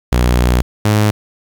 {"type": "tone pair in turn", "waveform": "sawtooth", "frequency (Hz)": [61, 105.72], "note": ["B1", "G#2"], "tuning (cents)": [-21, 31], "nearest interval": "minor seventh", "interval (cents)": 952, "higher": "second", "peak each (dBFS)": -6, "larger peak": "neither", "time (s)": [[0.12, 0.62], [0.85, 1.11]], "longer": "first", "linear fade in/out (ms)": 5, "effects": ["7-bit"]}